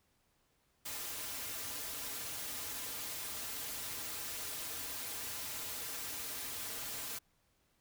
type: noise with comb filter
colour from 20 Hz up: white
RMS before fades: -42 dBFS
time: 0.85-7.19 s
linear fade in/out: 10 ms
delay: 5.4 ms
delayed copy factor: -0.7
effects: pink hiss -75 dBFS RMS until 7.8 s